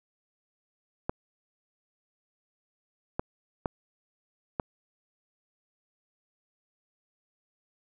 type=clicks; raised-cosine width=1 ms; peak=-14 dBFS; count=4; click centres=1.095 / 3.195 / 3.658 / 4.598 s; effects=none